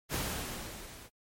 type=noise with level ramp; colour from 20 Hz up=pink; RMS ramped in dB=-32 to -51 dBFS; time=0.09-1.1 s; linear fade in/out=50 ms; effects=MP3 64 kbps